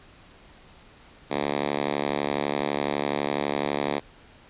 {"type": "tone with high-pass filter", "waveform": "5% pulse", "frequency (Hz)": 72, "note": "D2", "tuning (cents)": -34, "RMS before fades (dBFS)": -27, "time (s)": [1.3, 4], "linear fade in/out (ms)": 20, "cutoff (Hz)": 230, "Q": 0.89, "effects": ["pink hiss -52 dBFS RMS until 4.49 s", "resampled to 8000 Hz"]}